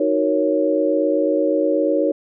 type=chord; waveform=sine; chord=D# minor seventh; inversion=none; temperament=equal; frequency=311.1 / 370 / 466.2 / 554.4 Hz; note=D#4 / F#4 / A#4 / C#5; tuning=0 / 0 / 0 / 0 cents; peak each=-20 / -24 / -22 / -19 dBFS; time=0-2.12 s; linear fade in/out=5 ms; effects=none